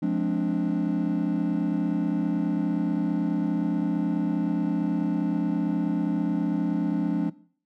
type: chord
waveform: triangle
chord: D half-diminished seventh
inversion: first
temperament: just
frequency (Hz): 176.2 / 211.4 / 264.3 / 293.7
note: F3 / Ab3 / C4 / D4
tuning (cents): +16 / +31 / +18 / 0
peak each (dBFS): -25 / -26 / -28 / -24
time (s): 0.02-7.3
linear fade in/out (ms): 10
effects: noise-tail reverb RT60 0.5 s tail -20 dB re dry + tanh soft clip ceiling -14 dBFS